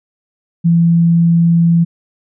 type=tone; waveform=sine; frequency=168.5 Hz; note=E3; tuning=38 cents sharp; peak=-7 dBFS; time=0.64-1.85 s; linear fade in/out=20 ms; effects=none